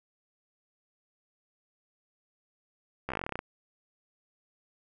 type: slowing click train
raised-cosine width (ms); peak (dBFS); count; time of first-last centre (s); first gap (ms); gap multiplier
0.5; -18; 14; 3.09-3.391; 14; 1.08
effects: none